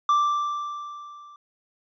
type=tone with level ramp; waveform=triangle; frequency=1174.7 Hz; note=D6; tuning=in tune; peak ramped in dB=-14 to -43 dBFS; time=0.09-1.36 s; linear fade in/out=2 ms; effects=resampled to 16000 Hz